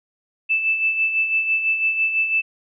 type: tone with tremolo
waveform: sine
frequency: 2637 Hz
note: E7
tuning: in tune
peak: -15 dBFS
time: 0.49-2.42 s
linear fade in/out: 20 ms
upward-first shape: sine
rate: 6 Hz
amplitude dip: 55%
effects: none